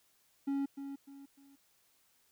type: tone with echo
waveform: triangle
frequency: 277.2 Hz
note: C#4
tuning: in tune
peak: -29 dBFS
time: 0.47-0.66 s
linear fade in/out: 10 ms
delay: 300 ms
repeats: 3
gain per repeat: -9 dB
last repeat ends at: 1.56 s
effects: white hiss -71 dBFS RMS until 2.31 s